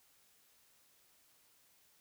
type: silence
effects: white hiss -69 dBFS RMS until 2 s